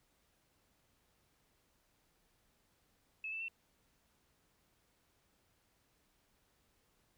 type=tone with pitch steps; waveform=sine; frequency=2600 / 2647 / 2695 Hz; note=E7 / E7 / E7; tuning=-24 / +7 / +38 cents; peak=-39 dBFS; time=3.24-3.483 s; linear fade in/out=2 ms; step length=81 ms; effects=pink hiss -75 dBFS RMS until 7.17 s